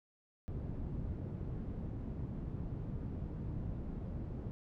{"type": "low-pass noise", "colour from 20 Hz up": "white", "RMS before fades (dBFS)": -41, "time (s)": [0.48, 4.51], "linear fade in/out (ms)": 0, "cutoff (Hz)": 160, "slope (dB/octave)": 12, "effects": []}